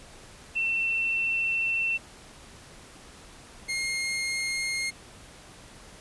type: tone pair in turn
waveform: sine / sawtooth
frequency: 2693 / 2137 Hz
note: E7 / C7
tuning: +36 / +36 cents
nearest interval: major third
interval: 400 cents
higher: first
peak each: -24 dBFS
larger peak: neither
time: 0.55-1.98 / 3.68-4.91 s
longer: first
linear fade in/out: 20 ms
effects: pink hiss -49 dBFS RMS until 6 s + resampled to 24000 Hz